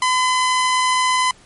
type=tone; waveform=sawtooth; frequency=1015 Hz; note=B5; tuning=47 cents sharp; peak=-11 dBFS; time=0.02-1.31 s; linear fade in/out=2 ms; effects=pink hiss -49 dBFS RMS until 1.45 s + MP3 48 kbps